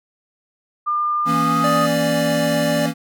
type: tone with pitch glide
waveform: sine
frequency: 1202 to 1245.8 Hz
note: D6 to D#6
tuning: +40 to +2 cents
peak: -17 dBFS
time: 0.86-1.87 s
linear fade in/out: 20 ms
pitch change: +62 cents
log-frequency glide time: 1.24-1.58 s
type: chord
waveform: square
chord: A# diminished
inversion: second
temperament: equal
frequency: 164.81 / 233.1 / 277.2 Hz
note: E3 / A#3 / C#4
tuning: 0 / 0 / 0 cents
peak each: -24 dBFS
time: 1.25-2.94 s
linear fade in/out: 50 ms
type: tone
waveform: square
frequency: 587.3 Hz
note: D5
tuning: in tune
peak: -20 dBFS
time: 1.64-2.86 s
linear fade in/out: 2 ms
effects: none